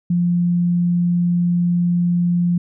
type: tone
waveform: sine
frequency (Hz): 174.61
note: F3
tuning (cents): 0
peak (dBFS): -14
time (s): 0.1-2.58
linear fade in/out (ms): 5
effects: none